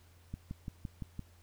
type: click train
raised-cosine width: 5 ms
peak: -27 dBFS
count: 6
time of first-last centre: 0.34-1.193 s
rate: 5.86 Hz
effects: added 86 Hz sine -59 dBFS peak until 1.42 s + pink hiss -66 dBFS RMS until 1.42 s